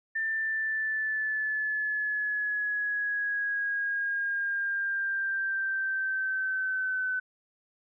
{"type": "exponential sweep", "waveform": "sine", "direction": "down", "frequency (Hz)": [1788, 1510], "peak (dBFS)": -27, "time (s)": [0.15, 7.2], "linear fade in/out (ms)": 10, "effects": []}